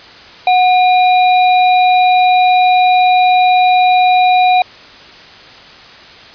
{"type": "tone with sample-and-hold", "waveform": "sine", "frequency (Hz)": 734, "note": "F#5", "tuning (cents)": -14, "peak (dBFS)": -6, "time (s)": [0.47, 4.62], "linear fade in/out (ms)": 2, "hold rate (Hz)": 3150, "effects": ["white hiss -36 dBFS RMS until 6.34 s", "resampled to 11025 Hz"]}